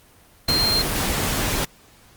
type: tone in noise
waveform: sine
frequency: 4186 Hz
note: C8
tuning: in tune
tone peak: -18 dBFS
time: 0.48-0.82 s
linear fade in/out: 5 ms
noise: pink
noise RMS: -23 dBFS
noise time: 0.48-1.65 s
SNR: +2 dB
effects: pink hiss -52 dBFS RMS until 2.16 s + Opus 24 kbps